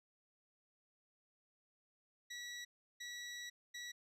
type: tone bursts at uneven times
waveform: 20% pulse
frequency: 1938 Hz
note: B6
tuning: 33 cents flat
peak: -40 dBFS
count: 3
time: 2.3-2.65 / 3-3.5 / 3.74-3.92 s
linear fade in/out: 10 ms
effects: low-pass 10000 Hz 12 dB/octave